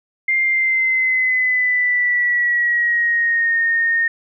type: tone with pitch glide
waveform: sine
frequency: 2104 to 1842.2 Hz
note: C7 to A#6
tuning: +9 to -21 cents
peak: -14 dBFS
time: 0.28-4.08 s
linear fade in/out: 5 ms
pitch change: -230 cents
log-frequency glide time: 0.44-3.57 s
effects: none